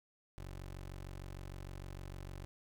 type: tone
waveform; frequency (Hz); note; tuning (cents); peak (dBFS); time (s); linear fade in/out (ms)
20% pulse; 46.58; F#1; +12; -40; 0.38-2.45; 0
effects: none